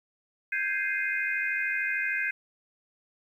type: chord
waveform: sine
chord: Ab major seventh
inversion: third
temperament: equal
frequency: 1568 / 1661.2 / 2093 / 2489 Hz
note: G6 / Ab6 / C7 / Eb7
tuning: 0 / 0 / 0 / 0 cents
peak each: -31 / -34 / -31 / -33 dBFS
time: 0.52-2.31 s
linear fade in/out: 5 ms
effects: 10-bit